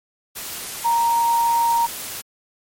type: tone in noise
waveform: sine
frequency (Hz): 932.3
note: A#5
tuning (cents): 0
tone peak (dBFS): -15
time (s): 0.84-1.87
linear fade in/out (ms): 20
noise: white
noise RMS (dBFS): -31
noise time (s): 0.35-2.22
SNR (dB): +13
effects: MP3 64 kbps